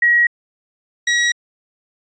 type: tone pair in turn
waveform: sine / sawtooth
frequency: 1905 / 1911.7 Hz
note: A#6 / A#6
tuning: +37 / +43 cents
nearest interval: unison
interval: 6 cents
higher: second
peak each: -10 dBFS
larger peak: neither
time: 0.02-0.27 / 1.07-1.32 s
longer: neither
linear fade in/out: 5 ms
effects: resampled to 16000 Hz